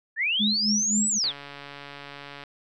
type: linear two-way sweep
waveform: sine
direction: up then down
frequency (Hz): 1685 to 8010 to 2939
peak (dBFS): -22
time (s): 0.16-1.33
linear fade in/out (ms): 50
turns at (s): 1.08
type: tone with tremolo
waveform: sine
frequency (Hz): 210.2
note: G#3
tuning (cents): +21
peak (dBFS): -22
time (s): 0.39-1.19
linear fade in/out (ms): 20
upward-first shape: sine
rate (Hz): 3.8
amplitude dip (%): 90
type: click train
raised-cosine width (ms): 0.3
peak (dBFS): -24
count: 171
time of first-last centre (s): 1.24-2.437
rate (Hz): 142
effects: none